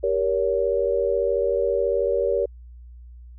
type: chord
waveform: sine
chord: G diminished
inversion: none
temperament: just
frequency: 392 / 470.4 / 564.5 Hz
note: G4 / Bb4 / Db5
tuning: 0 / +16 / +31 cents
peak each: -25 / -23 / -23 dBFS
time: 0.03-2.46 s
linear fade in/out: 10 ms
effects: added 60 Hz sine -40 dBFS peak until 3.38 s